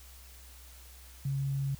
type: tone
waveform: sine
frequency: 137.4 Hz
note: C#3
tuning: 15 cents flat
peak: -29 dBFS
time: 1.25-1.75 s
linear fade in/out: 5 ms
effects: added 63 Hz sine -51 dBFS peak until 1.79 s + white hiss -55 dBFS RMS until 1.79 s